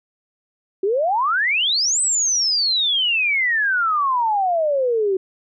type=exponential two-way sweep; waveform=sine; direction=up then down; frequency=370 to 8220 to 370 Hz; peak=-16 dBFS; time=0.83-5.17 s; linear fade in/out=5 ms; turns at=2.01 s; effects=none